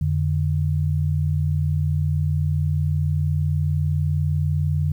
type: tone pair together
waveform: sine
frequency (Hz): 87.8 / 147.75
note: F2 / D3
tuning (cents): +10 / +11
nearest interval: major sixth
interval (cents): 901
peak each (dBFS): -21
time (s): 0.01-4.92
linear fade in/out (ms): 5
effects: 9-bit

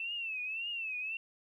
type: tone with vibrato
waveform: sine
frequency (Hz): 2653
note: E7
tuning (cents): +10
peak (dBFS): -35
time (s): 0-1.17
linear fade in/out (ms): 2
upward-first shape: triangle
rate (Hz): 1.8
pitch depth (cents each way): 140
effects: 12-bit

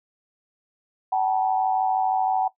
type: tone cluster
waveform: sine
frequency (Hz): 758 / 864 / 957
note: F#5 / A5 / A#5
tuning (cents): +42 / -32 / +45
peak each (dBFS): -21 / -27 / -29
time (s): 1.12-2.48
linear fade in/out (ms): 5
effects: noise-tail reverb RT60 0.1 s tail -17 dB re dry

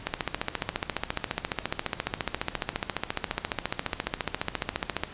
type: click train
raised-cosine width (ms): 0.3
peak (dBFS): -10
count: 73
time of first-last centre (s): 0.07-5.036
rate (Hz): 14.5
effects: pink hiss -44 dBFS RMS until 5.13 s + resampled to 8000 Hz

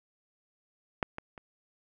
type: clicks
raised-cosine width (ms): 0.5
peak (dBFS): -12 / -22 / -30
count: 3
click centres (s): 1.028 / 1.184 / 1.378
effects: none

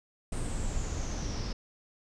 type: noise with low-pass filter sweep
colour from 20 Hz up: brown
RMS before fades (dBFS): -33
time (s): 0.32-1.53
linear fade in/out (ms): 5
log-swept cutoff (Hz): 8800 to 5200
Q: 8.3
effects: none

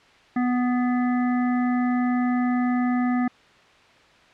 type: harmonic tone with a mistuned harmonic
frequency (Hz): 247.2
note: B3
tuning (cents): +2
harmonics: 1 / 3 / 5 / 7 / 8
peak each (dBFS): -20 / -30 / -34 / -37 / -38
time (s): 0.36-3.28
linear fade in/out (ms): 5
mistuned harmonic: 8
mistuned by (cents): +37
effects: white hiss -53 dBFS RMS until 4.33 s + low-pass 3000 Hz 12 dB/octave

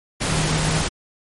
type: tone in noise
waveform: sine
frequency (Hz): 156.4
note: D#3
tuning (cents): +9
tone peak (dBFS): -22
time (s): 0.28-0.83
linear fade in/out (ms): 20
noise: pink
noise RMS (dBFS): -22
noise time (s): 0.2-0.89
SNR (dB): -3
effects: MP3 48 kbps

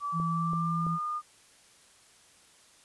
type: tone with pitch glide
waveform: sine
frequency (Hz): 1155 to 1216.6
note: D6 to D#6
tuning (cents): -29 to -39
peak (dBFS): -30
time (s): 0-1.22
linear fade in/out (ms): 50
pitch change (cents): +90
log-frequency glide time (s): 0.28-0.93
type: tone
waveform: sine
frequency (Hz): 166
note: E3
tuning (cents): +12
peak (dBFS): -29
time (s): 0.12-0.99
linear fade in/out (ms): 50
type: click train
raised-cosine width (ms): 2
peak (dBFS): -29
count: 3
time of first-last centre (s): 0.2-0.867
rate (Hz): 3
effects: white hiss -59 dBFS RMS until 2.84 s + resampled to 24000 Hz

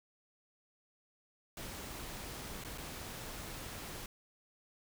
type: noise with dropouts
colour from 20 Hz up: pink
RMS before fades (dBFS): -45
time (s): 1.57-4.06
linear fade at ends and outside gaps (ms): 2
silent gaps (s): 2.639-2.647 / 2.777-2.781
effects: none

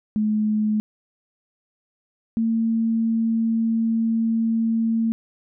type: tone pair in turn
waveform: sine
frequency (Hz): 213.7 / 226.3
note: G#3 / A3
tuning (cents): +50 / +49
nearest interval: minor second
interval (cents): 99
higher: second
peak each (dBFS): -18 / -18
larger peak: neither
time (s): 0.16-0.8 / 2.37-5.12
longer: second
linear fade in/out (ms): 0
effects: none

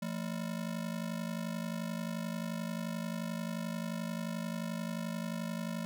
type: ring-modulated tone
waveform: square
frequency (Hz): 198.7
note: G3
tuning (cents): +24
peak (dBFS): -33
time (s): 0.02-5.85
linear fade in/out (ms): 0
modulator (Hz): 25.7
effects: none

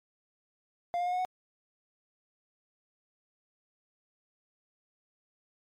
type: tone with pitch steps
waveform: triangle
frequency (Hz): 698.5 / 708.3 / 718.1 / 728.2 / 738.3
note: F5 / F5 / F5 / F#5 / F#5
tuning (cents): 0 / +24 / +48 / -28 / -4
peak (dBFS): -26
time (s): 0.94-1.25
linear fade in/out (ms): 0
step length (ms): 62
effects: MP3 96 kbps

